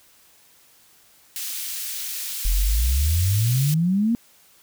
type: high-pass noise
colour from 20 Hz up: white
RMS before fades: -30 dBFS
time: 1.36-3.74 s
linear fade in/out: 0 ms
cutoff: 2600 Hz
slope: 12 dB/octave
type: exponential sweep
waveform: sine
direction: up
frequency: 39.58 to 240 Hz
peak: -17 dBFS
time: 2.45-4.15 s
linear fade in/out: 0 ms
effects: white hiss -55 dBFS RMS until 4.62 s